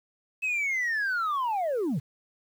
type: linear sweep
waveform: sine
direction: down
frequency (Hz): 2604 to 112.1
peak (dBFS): -23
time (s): 0.42-2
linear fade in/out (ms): 20
effects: tanh soft clip ceiling -24 dBFS + 9-bit